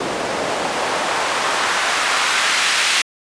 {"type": "noise with band-pass filter sweep", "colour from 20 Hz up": "white", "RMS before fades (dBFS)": -19, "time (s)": [0, 3.02], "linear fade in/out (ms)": 5, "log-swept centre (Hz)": [430, 2200], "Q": 0.98, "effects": ["resampled to 22050 Hz"]}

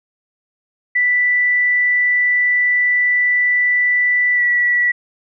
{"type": "tone with pitch glide", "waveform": "sine", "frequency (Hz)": [1975, 1947.8], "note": ["B6", "B6"], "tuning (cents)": [0, -24], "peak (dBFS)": -12, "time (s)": [0.95, 4.92], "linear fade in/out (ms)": 10, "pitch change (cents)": -24, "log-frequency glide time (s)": [4.34, 4.43], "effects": []}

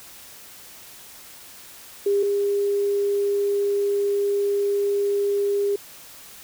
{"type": "tone pair in turn", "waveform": "sine", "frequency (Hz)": [402.3, 403.7], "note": ["G4", "G#4"], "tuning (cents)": [45, -49], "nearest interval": "unison", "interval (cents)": 6, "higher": "second", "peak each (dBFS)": [-17, -19], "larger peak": "first", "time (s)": [[2.06, 2.23], [2.23, 5.76]], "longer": "second", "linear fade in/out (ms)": 5, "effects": ["white hiss -44 dBFS RMS until 6.43 s"]}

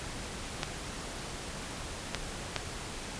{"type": "clicks", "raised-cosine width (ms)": 0.2, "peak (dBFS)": -12, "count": 3, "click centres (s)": [0.632, 2.147, 2.563], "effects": ["pink hiss -40 dBFS RMS until 3.19 s", "resampled to 22050 Hz"]}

